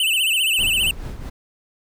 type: tone with vibrato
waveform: square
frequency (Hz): 2833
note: F7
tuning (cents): +24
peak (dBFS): -17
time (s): 0-0.91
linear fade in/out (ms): 2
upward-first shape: sine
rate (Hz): 15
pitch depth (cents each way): 150
type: noise with tremolo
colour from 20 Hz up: brown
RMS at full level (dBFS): -28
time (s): 0.58-1.3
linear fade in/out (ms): 10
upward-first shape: sine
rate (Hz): 4.6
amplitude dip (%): 55
effects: none